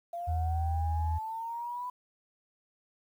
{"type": "linear sweep", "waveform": "sine", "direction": "up", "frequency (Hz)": [682, 997], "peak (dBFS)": -34, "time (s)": [0.13, 1.9], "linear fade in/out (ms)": 5}
{"type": "tone with pitch glide", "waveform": "sine", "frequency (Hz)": [80.9, 80.16], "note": ["E2", "E2"], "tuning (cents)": [-32, -48], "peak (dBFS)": -27, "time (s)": [0.27, 1.19], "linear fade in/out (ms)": 20, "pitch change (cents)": -16, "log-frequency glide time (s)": [0.58, 0.86]}
{"effects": ["tanh soft clip ceiling -21 dBFS", "10-bit"]}